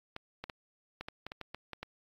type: clicks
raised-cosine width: 0.3 ms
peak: -24 dBFS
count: 11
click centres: 0.164 / 0.44 / 0.498 / 1.01 / 1.085 / 1.266 / 1.319 / 1.413 / 1.546 / 1.733 / 1.83 s
effects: AAC 32 kbps

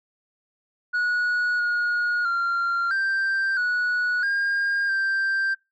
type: tone with pitch steps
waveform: sine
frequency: 1460 / 1442 / 1383 / 1572 / 1467 / 1613 / 1575 Hz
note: F#6 / F#6 / F6 / G6 / F#6 / G6 / G6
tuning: -24 / -45 / -17 / +4 / -15 / +49 / +8 cents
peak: -18 dBFS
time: 0.93-5.55 s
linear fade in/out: 20 ms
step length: 660 ms
effects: noise-tail reverb RT60 0.2 s tail -21 dB re dry + tanh soft clip ceiling -20 dBFS

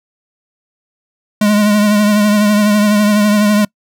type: tone with vibrato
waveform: square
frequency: 208.6 Hz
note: G#3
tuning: 8 cents sharp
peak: -9 dBFS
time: 1.41-3.65 s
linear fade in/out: 5 ms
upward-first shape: triangle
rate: 12 Hz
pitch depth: 43 cents each way
effects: noise-tail reverb RT60 0.1 s tail -26 dB re dry

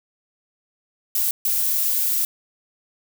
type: noise bursts at uneven times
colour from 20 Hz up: violet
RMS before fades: -21 dBFS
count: 2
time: 1.15-1.31 / 1.45-2.25 s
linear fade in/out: 2 ms
effects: none

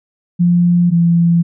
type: tone pair in turn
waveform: sine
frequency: 174.61 / 169.93 Hz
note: F3 / F3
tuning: 0 / -47 cents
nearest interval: unison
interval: 47 cents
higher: first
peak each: -8 dBFS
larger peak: neither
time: 0.39-0.91 / 0.91-1.43 s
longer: neither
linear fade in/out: 20 ms
effects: none

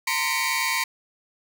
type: tone cluster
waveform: sawtooth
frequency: 916 / 1036 / 1942 / 2247 / 2394 Hz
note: A#5 / C6 / B6 / C#7 / D7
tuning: -31 / -17 / -30 / +23 / +33 cents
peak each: -27 / -25 / -27 / -23 / -28 dBFS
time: 0.07-0.84 s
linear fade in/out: 5 ms
effects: none

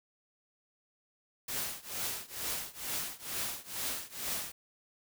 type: noise with tremolo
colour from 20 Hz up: white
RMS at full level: -34 dBFS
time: 1.48-4.52 s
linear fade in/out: 5 ms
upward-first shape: triangle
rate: 2.2 Hz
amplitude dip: 95%
effects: none

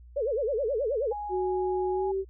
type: tone with vibrato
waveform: sine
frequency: 497.5 Hz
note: B4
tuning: 13 cents sharp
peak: -25 dBFS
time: 0.16-1.13 s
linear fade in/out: 10 ms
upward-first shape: sine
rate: 9.4 Hz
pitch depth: 280 cents each way
type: tone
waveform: sine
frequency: 830.6 Hz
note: G#5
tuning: in tune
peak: -32 dBFS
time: 1.11-2.12 s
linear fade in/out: 10 ms
type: tone with pitch glide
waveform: sine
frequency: 370 to 385.7 Hz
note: F#4 to G4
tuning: 0 to -28 cents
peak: -26 dBFS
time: 1.29-2.25 s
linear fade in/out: 50 ms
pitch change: +72 cents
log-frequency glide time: 1.92-2.08 s
effects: added 60 Hz sine -47 dBFS peak until 2.29 s

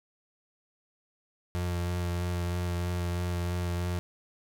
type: tone with vibrato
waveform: 35% pulse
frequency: 87.9 Hz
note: F2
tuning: 12 cents sharp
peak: -27 dBFS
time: 1.55-3.99 s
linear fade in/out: 0 ms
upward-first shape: sine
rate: 3.1 Hz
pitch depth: 17 cents each way
effects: none

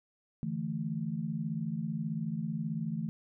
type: chord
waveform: sine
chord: D suspended second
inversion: none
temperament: just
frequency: 146.83 / 165.19 / 220.2 Hz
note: D3 / E3 / A3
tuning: 0 / +4 / +2 cents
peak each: -39 / -35 / -36 dBFS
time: 0.43-3.09 s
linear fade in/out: 0 ms
effects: none

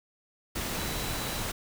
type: tone in noise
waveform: sine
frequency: 3951 Hz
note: B7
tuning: in tune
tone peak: -43 dBFS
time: 0.78-1.42 s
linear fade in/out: 10 ms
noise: pink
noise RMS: -33 dBFS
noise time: 0.55-1.52 s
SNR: -13 dB
effects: none

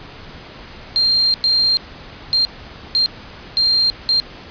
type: tone bursts at uneven times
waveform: sine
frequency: 4186 Hz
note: C8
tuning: in tune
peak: -12 dBFS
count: 6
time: 0.96-1.34 / 1.44-1.77 / 2.33-2.45 / 2.95-3.06 / 3.57-3.9 / 4.09-4.2 s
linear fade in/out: 0 ms
effects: pink hiss -37 dBFS RMS until 4.5 s + resampled to 11025 Hz

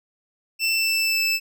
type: tone with pitch glide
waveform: 25% pulse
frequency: 2671 to 2636 Hz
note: E7 to E7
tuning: +22 to -1 cents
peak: -16 dBFS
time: 0.59-1.4 s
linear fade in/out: 50 ms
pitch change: -23 cents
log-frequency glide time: 0.74-1.21 s
effects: none

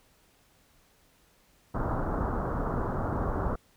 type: low-pass noise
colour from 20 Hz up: pink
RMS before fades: -30 dBFS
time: 1.74-3.56 s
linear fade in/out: 10 ms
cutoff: 1400 Hz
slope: 48 dB/octave
effects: pink hiss -64 dBFS RMS until 3.76 s

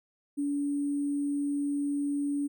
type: tone with sample-and-hold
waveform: sine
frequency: 286 Hz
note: D4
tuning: 46 cents flat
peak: -27 dBFS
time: 0.37-2.48 s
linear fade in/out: 20 ms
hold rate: 8820 Hz
effects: none

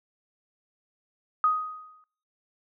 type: tone with exponential decay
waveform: sine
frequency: 1250 Hz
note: D#6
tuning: 8 cents sharp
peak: -17 dBFS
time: 1.44-2.04 s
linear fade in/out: 1 ms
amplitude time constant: 130 ms
effects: noise-tail reverb RT60 0.5 s tail -24 dB re dry

